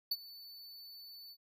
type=tone with ADSR envelope; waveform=square; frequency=4493 Hz; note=C#8; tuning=23 cents sharp; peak=-30 dBFS; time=0.11-1.37 s; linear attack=7 ms; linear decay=40 ms; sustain=-20 dB; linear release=56 ms; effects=none